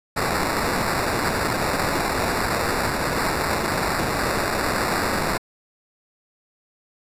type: noise with sample-and-hold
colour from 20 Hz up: blue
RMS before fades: -23 dBFS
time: 0.16-5.38 s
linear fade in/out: 10 ms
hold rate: 3150 Hz
effects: resampled to 32000 Hz